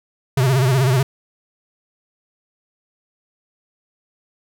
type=tone with vibrato; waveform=square; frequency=130.81 Hz; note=C3; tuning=in tune; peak=-14 dBFS; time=0.37-1.03 s; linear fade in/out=5 ms; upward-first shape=sine; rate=16 Hz; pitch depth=110 cents each way; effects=none